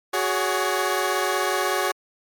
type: chord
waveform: 15% pulse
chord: F# suspended second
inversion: none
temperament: equal with one note detuned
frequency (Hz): 370 / 415.3 / 563.1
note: F#4 / G#4 / C#5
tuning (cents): 0 / 0 / +27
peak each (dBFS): -18 / -20 / -20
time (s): 0.13-1.92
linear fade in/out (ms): 10
effects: MP3 96 kbps